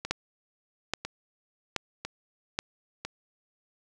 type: two click trains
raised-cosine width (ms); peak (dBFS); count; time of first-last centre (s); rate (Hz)
0.2; -10 / -17; 4 / 4; 0.11-2.589 / 0.05-3.05; 1.21 / 1
effects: none